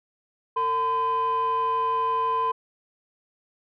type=tone pair together; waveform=sine; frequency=453 / 1017 Hz; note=A#4 / C6; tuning=-50 / -50 cents; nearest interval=octave + major second; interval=1400 cents; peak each=-28 / -20 dBFS; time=0.56-2.52 s; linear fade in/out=10 ms; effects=tanh soft clip ceiling -19 dBFS